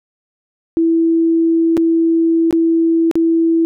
sine tone with dropouts, 329.6 Hz, E4, in tune, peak -10 dBFS, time 0.77-3.65 s, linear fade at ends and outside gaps 0 ms, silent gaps 1.769-1.776 / 2.509-2.527 / 3.113-3.155 s, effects none

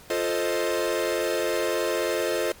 45% pulse chord, F dominant seventh, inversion none, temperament equal, 349.2 / 440 / 523.3 / 622.3 Hz, F4 / A4 / C5 / Eb5, 0 / 0 / 0 / 0 cents, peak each -29 dBFS, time 0.1-2.52 s, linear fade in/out 2 ms, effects pink hiss -49 dBFS RMS until 2.6 s + MP3 96 kbps

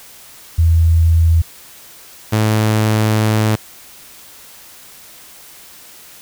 sine / sawtooth tone pair in turn, 82.41 / 108.45 Hz, E2 / A2, 0 / -25 cents, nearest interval perfect fourth, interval 475 cents, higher second, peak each -8 dBFS, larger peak neither, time 0.58-1.42 / 2.32-3.56 s, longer second, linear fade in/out 10 ms, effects white hiss -40 dBFS RMS until 6.21 s

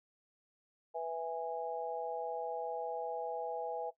sine chord, E major, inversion second, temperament just, 494.4 / 659.3 / 824.1 Hz, B4 / E5 / G#5, +2 / 0 / -14 cents, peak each -40 / -40 / -40 dBFS, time 0.94-3.91 s, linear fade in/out 20 ms, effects noise-tail reverb RT60 0.1 s tail -17 dB re dry

